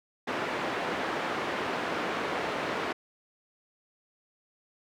pink band-pass noise, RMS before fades -32 dBFS, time 0.27-2.93 s, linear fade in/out 10 ms, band 310 to 2200 Hz, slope 12 dB/octave, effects none

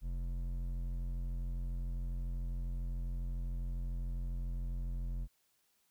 sine tone with hard clipping, 43.65 Hz, F1, in tune, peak -37 dBFS, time 0.01-5.28 s, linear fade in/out 50 ms, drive 9 dB, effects white hiss -75 dBFS RMS until 5.9 s

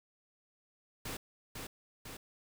pink noise with echo, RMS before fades -41 dBFS, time 1.05-1.17 s, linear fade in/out 5 ms, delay 500 ms, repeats 2, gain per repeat -3 dB, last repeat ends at 2.17 s, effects none

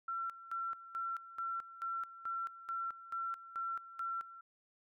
sine tone with tremolo, 1354 Hz, E6, 46 cents sharp, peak -36 dBFS, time 0.08-4.41 s, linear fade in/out 5 ms, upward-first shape square, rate 2.3 Hz, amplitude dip 80%, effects none

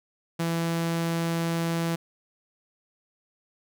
sawtooth tone, 166.8 Hz, E3, 21 cents sharp, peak -21 dBFS, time 0.39-1.96 s, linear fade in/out 10 ms, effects none

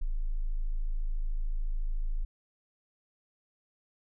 sine tone, 26.92 Hz, A0, 37 cents flat, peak -27 dBFS, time 0.01-2.25 s, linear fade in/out 10 ms, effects none

